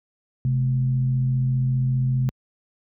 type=tone with frequency modulation; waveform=sine; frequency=130 Hz; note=C3; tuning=11 cents flat; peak=-18 dBFS; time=0.45-2.29 s; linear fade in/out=0 ms; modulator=85 Hz; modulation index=0.39; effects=high-pass 60 Hz 12 dB/octave